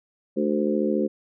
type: harmonic tone with a mistuned harmonic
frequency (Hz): 74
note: D2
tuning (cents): +14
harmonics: 3 / 4 / 5 / 6 / 7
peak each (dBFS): -25 / -27 / -26 / -31 / -28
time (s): 0.36-1.08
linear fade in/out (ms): 20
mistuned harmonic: 3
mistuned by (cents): -55
effects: none